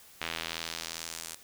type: tone with band-pass filter sweep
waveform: sawtooth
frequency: 82.41 Hz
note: E2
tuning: in tune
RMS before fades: -39 dBFS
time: 0.21-1.35 s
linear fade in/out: 0 ms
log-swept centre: 2700 to 8900 Hz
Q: 1.2
effects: white hiss -55 dBFS RMS until 1.43 s